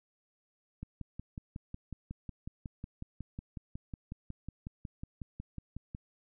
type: click train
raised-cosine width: 5 ms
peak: -28 dBFS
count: 29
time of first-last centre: 0.83-5.949 s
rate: 5.47 Hz
effects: none